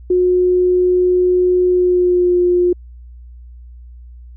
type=tone with pitch glide; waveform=sine; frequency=362.2 to 355.4 Hz; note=F#4 to F4; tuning=-37 to +30 cents; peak=-10 dBFS; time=0.1-2.73 s; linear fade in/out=5 ms; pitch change=-33 cents; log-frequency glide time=1.67-2.38 s; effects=added 60 Hz sine -34 dBFS peak until 4.36 s